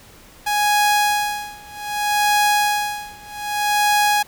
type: tone with tremolo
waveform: sawtooth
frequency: 830.6 Hz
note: G#5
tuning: in tune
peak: -10 dBFS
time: 0.46-4.23 s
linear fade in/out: 10 ms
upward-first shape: sine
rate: 0.64 Hz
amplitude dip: 95%
effects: pink hiss -46 dBFS RMS until 4.27 s